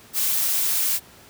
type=noise; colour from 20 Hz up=blue; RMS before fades=-22 dBFS; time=0.13-1 s; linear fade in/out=50 ms; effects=pink hiss -48 dBFS RMS until 1.29 s + high-pass 80 Hz 12 dB/octave